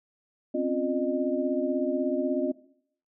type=tone cluster; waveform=sine; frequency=258.9 / 275.2 / 350.7 / 611 Hz; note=C4 / C#4 / F4 / D#5; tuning=-18 / -12 / +7 / -32 cents; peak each=-30 dBFS; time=0.54-2.52 s; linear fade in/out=10 ms; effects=noise-tail reverb RT60 0.6 s tail -17 dB re dry